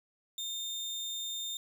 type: tone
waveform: 30% pulse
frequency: 3630 Hz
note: A#7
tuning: 47 cents flat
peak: -33 dBFS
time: 0.38-1.57 s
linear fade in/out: 2 ms
effects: none